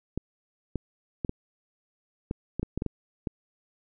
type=clicks; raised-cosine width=3 ms; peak=-16 dBFS; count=11; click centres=0.176 / 0.757 / 1.248 / 1.294 / 2.311 / 2.596 / 2.63 / 2.776 / 2.821 / 2.863 / 3.272 s; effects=none